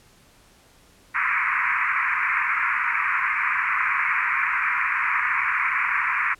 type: band-pass noise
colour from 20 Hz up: white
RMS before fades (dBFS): -23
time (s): 1.14-6.35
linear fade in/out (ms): 20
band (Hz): 980 to 2400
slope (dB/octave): 96
effects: pink hiss -55 dBFS RMS until 6.39 s + low-pass 12000 Hz 12 dB/octave